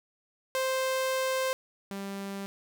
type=tone pair in turn; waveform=sawtooth; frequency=523.3 / 197.32 Hz; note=C5 / G3; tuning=0 / +12 cents; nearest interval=octave + perfect fourth; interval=1688 cents; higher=first; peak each=-23 / -31 dBFS; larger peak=first; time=0.55-1.53 / 1.91-2.46 s; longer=first; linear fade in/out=0 ms; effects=none